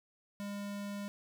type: tone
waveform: square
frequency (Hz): 202.5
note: G#3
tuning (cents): -43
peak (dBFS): -39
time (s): 0.4-1.08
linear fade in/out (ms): 0
effects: none